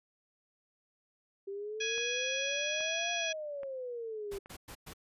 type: exponential two-way sweep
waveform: sine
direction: up then down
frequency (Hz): 390 to 698.5 to 390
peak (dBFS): -37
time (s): 1.47-4.39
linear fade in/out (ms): 10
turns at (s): 3.12
type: harmonic tone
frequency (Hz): 832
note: G#5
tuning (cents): +3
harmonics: 2 / 3 / 4 / 5 / 6 / 7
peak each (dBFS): -40 / -36 / -37 / -49 / -49 / -41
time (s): 1.8-3.33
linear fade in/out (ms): 10
type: click train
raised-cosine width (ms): 0.5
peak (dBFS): -34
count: 4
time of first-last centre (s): 1.98-4.459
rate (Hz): 1.21
type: noise bursts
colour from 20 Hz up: pink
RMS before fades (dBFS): -47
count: 4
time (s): 4.31-4.936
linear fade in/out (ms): 10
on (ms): 74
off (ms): 110
effects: resampled to 32000 Hz